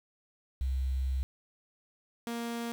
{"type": "tone pair in turn", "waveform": ["sine", "sawtooth"], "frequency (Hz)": [65.7, 234.1], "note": ["C2", "A#3"], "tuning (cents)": [8, 8], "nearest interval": "octave + minor seventh", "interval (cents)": 2200, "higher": "second", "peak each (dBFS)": [-28, -30], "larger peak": "first", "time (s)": [[0.61, 1.23], [2.27, 2.72]], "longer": "first", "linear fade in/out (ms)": 0, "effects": ["9-bit"]}